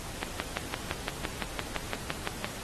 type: click train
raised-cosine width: 0.3 ms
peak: -13 dBFS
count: 14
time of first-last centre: 0.23-2.445 s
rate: 5.87 Hz
effects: pink hiss -41 dBFS RMS until 2.63 s + AAC 32 kbps